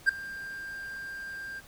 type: tone with ADSR envelope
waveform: triangle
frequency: 1590 Hz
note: G6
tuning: 24 cents sharp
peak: -14 dBFS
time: 0.06-1.61 s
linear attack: 30 ms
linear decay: 5 ms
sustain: -21 dB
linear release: 28 ms
effects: pink hiss -53 dBFS RMS until 1.67 s